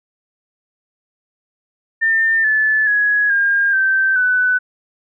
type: tone with pitch steps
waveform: sine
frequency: 1802 / 1736.6 / 1673.6 / 1612.8 / 1554.3 / 1497.9 Hz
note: A6 / A6 / G#6 / G6 / G6 / F#6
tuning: +41 / -23 / +13 / +49 / -15 / +21 cents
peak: -12 dBFS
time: 2.01-4.59 s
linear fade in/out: 20 ms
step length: 430 ms
effects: none